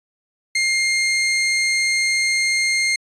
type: tone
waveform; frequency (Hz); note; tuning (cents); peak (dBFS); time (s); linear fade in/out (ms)
sawtooth; 2119; C7; +21; -13; 0.55-2.96; 5
effects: resampled to 22050 Hz